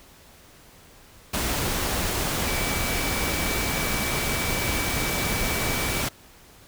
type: tone in noise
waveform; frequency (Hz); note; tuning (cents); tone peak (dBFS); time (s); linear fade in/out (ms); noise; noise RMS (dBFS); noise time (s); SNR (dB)
sine; 2299; D7; -37; -32; 2.47-6.03; 10; pink; -26; 1.33-6.09; -9
effects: pink hiss -51 dBFS RMS until 6.67 s